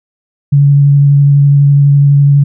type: tone with vibrato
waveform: sine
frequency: 141.9 Hz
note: C#3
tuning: 41 cents sharp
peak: -3 dBFS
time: 0.52-2.44 s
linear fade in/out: 10 ms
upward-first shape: sine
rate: 12 Hz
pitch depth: 12 cents each way
effects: none